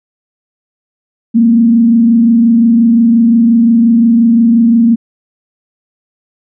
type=tone with frequency modulation; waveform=sine; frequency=231 Hz; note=A#3; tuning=16 cents flat; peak=-4 dBFS; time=1.34-4.96 s; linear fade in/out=20 ms; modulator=25.7 Hz; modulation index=0.44; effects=none